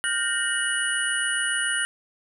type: tone cluster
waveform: sine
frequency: 1420 / 1547 / 1840 / 2929 / 9400 Hz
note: F6 / G6 / A#6 / F#7 / D9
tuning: +28 / -23 / -23 / -18 / +1 cents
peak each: -29 dBFS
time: 0.04-1.85 s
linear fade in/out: 0 ms
effects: none